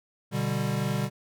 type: chord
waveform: square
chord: G major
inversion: first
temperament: equal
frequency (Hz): 123.47 / 146.83 / 196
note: B2 / D3 / G3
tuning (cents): 0 / 0 / 0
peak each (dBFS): -31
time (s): 0.31-1.1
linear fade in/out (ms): 50
effects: none